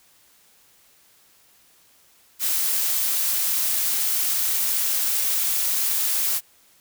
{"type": "noise with amplitude modulation", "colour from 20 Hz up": "blue", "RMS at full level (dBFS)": -21, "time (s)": [2.39, 6.41], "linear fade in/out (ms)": 50, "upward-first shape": "sine", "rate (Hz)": 265, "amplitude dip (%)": 35, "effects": ["white hiss -57 dBFS RMS until 6.8 s"]}